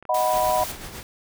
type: clicks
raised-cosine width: 0.5 ms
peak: -28 dBFS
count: 2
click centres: 0.026 / 0.053 s
type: chord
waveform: sine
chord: B major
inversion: first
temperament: equal with one note detuned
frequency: 622.3 / 740 / 984.9 Hz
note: D#5 / F#5 / B5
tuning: 0 / 0 / -5 cents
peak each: -23 dBFS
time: 0.09-0.64 s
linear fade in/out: 5 ms
type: noise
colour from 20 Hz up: white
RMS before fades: -33 dBFS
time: 0.14-0.72 s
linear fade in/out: 5 ms
type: noise with tremolo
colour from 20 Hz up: pink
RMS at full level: -35 dBFS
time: 0.33-1.03 s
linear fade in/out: 0 ms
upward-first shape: sine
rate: 8.2 Hz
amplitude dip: 50%
effects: none